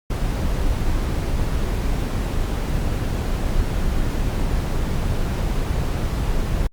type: noise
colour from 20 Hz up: brown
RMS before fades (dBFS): -21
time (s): 0.1-6.67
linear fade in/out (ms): 5
effects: Opus 48 kbps